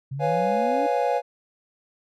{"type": "exponential sweep", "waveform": "sine", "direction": "up", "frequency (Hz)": [130.81, 297.9], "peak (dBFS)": -28, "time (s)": [0.11, 0.87], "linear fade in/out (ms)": 10}
{"type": "chord", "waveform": "triangle", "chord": "C# dominant seventh", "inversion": "third", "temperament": "equal", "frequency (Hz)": [493.9, 554.4, 698.5, 830.6], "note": ["B4", "C#5", "E#5", "G#5"], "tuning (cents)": [0, 0, 0, 0], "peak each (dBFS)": [-24, -24, -24, -24], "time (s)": [0.19, 1.22], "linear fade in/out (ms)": 50}
{"effects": []}